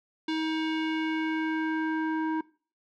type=tone with low-pass filter sweep; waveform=square; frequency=317 Hz; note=D#4; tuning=32 cents sharp; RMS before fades=-29 dBFS; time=0.28-2.41 s; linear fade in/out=5 ms; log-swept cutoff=3700 to 1200 Hz; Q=2; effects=noise-tail reverb RT60 0.4 s tail -21 dB re dry